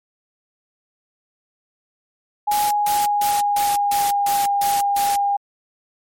sine tone with pitch glide, 830.6 to 806.5 Hz, G#5 to G5, 0 to +49 cents, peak -16 dBFS, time 2.47-5.37 s, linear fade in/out 10 ms, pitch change -51 cents, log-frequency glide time 2.65-4.43 s
white noise bursts, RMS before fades -26 dBFS, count 8, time 2.51-5.16 s, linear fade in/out 5 ms, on 200 ms, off 150 ms
effects MP3 64 kbps

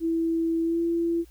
sine tone with pitch glide, 329.6 to 337.1 Hz, E4 to E4, 0 to +39 cents, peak -22 dBFS, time 0-1.25 s, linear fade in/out 50 ms, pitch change +39 cents, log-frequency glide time 0.63-0.8 s, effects added 58 Hz sine -50 dBFS peak until 1.3 s + white hiss -61 dBFS RMS until 1.3 s

